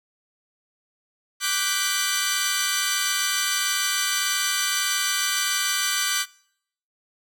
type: chord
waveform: 10% pulse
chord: G major seventh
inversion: second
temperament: equal with one note detuned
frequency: 1170.6 / 1480 / 1568 / 1975.5 Hz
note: D6 / F#6 / G6 / B6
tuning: -6 / 0 / 0 / 0 cents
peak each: -19 dBFS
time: 1.4-6.26 s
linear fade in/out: 50 ms
effects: noise-tail reverb RT60 0.7 s tail -24 dB re dry

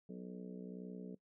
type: harmonic tone with a mistuned harmonic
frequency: 61.74 Hz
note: B1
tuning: in tune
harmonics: 3 / 4 / 5 / 6 / 7 / 8 / 9 / 10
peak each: -47 / -52 / -57 / -62 / -52 / -61 / -65 / -65 dBFS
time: 0.09-1.15 s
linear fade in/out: 5 ms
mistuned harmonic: 9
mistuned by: -18 cents
effects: noise-tail reverb RT60 0.1 s tail -20 dB re dry

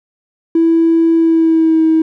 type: tone with pitch glide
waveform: triangle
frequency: 329.6 to 320 Hz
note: E4 to D#4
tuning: 0 to +49 cents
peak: -4 dBFS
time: 0.55-2.02 s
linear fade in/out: 5 ms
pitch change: -51 cents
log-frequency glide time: 1.15-1.83 s
effects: tanh soft clip ceiling -5 dBFS

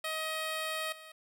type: tone with level steps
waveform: 10% pulse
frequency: 631 Hz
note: D#5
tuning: 24 cents sharp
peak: -25 / -40 dBFS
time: 0.04-1.12 s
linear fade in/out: 5 ms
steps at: 0.92 s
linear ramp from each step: 5 ms
effects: none

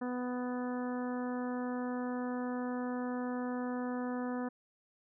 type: harmonic tone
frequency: 248.4 Hz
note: B3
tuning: 10 cents sharp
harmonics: 1 / 2 / 3 / 4 / 5 / 6 / 7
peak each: -35 / -41 / -45 / -47 / -49 / -51 / -52 dBFS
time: 0.01-4.49 s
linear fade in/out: 10 ms
effects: none

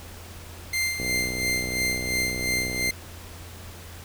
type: tone with tremolo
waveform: sawtooth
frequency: 2093 Hz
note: C7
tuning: in tune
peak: -19 dBFS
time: 0.73-2.91 s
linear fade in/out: 5 ms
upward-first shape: sine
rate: 2.9 Hz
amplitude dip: 60%
type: click train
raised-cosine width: 2 ms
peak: -20 dBFS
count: 119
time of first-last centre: 1-2.891 s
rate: 62.4 Hz
effects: added 86 Hz sine -42 dBFS peak until 4.04 s + pink hiss -44 dBFS RMS until 4.04 s

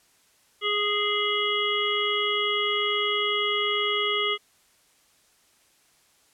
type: harmonic tone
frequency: 415.3 Hz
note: G#4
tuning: in tune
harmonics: 1 / 3 / 5 / 7 / 8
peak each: -29 / -29 / -29 / -29 / -29 dBFS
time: 0.61-4.38 s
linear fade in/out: 50 ms
effects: white hiss -62 dBFS RMS until 6.33 s + low-pass 11000 Hz 12 dB/octave

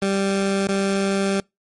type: tone with dropouts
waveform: 20% pulse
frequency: 196 Hz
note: G3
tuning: in tune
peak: -14 dBFS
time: 0.02-1.4 s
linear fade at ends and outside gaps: 2 ms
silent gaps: 0.673-0.688 s
effects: noise-tail reverb RT60 0.2 s tail -26 dB re dry + MP3 48 kbps

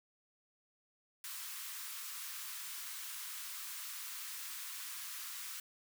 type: high-pass noise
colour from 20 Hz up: white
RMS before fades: -45 dBFS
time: 1.24-5.6 s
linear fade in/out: 2 ms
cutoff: 1000 Hz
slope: 48 dB/octave
effects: none

